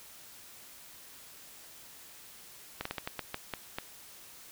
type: slowing click train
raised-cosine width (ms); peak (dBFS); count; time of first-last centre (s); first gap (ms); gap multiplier
0.3; -18; 9; 2.81-3.785; 44; 1.28
effects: white hiss -52 dBFS RMS until 4.51 s